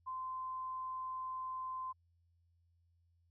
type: tone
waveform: sine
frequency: 1035 Hz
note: C6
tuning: 19 cents flat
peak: -39 dBFS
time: 0.06-1.93 s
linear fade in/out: 20 ms
effects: added 85 Hz sine -70 dBFS peak until 3.3 s